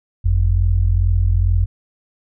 sine tone pair together, 47.68 / 90 Hz, G1 / F#2, -47 / -47 cents, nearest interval major seventh, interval 1100 cents, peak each -15 dBFS, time 0.24-1.66 s, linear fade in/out 20 ms, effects none

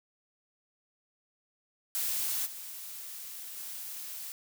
blue noise with level steps, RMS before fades -32 / -43 / -41 dBFS, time 1.95-4.32 s, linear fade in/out 0 ms, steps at 2.45 / 3.56 s, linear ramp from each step 20 ms, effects none

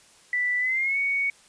sine tone with pitch glide, 1975.5 to 2230 Hz, B6 to C#7, 0 to +10 cents, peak -22 dBFS, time 0.33-1.3 s, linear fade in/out 2 ms, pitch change +210 cents, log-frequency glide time 0.59-0.98 s, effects white hiss -55 dBFS RMS until 1.48 s + resampled to 22050 Hz

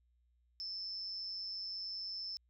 sine tone with amplitude modulation, 5274 Hz, E8, in tune, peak -37 dBFS, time 0.6-2.37 s, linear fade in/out 0 ms, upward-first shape sine, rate 191 Hz, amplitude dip 60%, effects added 60 Hz sine -70 dBFS peak until 2.49 s

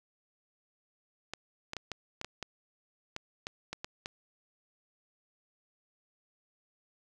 clicks, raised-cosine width 0.2 ms, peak -20 dBFS, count 12, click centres 1.336 / 1.734 / 1.767 / 1.917 / 2.214 / 2.246 / 2.427 / 3.164 / 3.469 / 3.73 / 3.845 / 4.059 s, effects none

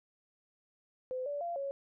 sine tone with pitch steps, 511 / 577 / 688 / 554 Hz, C5 / D5 / F5 / C#5, -41 / -31 / -26 / -1 cents, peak -34 dBFS, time 1.11-1.71 s, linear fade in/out 0 ms, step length 150 ms, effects none

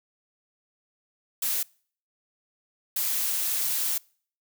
blue noise bursts at uneven times, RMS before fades -27 dBFS, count 2, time 1.42-1.63 / 2.96-3.98 s, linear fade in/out 5 ms, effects noise-tail reverb RT60 0.5 s tail -26 dB re dry

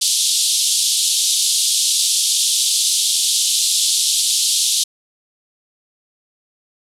pink band-pass noise, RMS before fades -17 dBFS, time 0.01-4.84 s, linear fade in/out 10 ms, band 3300 to 11000 Hz, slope 48 dB/octave, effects none

